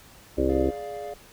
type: harmonic tone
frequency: 66 Hz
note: C2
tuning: 16 cents sharp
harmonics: 1 / 2 / 4 / 5 / 6 / 7 / 8 / 9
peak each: -28 / -36 / -28 / -26 / -26 / -36 / -32 / -29 dBFS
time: 0.37-0.71 s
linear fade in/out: 20 ms
type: chord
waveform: triangle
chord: D diminished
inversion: second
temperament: equal with one note detuned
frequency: 417.2 / 587.3 / 698.5 Hz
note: Ab4 / D5 / F5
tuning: +8 / 0 / 0 cents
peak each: -35 dBFS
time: 0.49-1.14 s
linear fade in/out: 5 ms
effects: pink hiss -51 dBFS RMS until 1.32 s